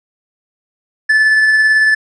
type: tone with tremolo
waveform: triangle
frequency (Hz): 1742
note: A6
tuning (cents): -18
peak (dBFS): -5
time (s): 1.09-1.95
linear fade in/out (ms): 10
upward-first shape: sine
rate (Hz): 18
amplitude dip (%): 25
effects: resampled to 24000 Hz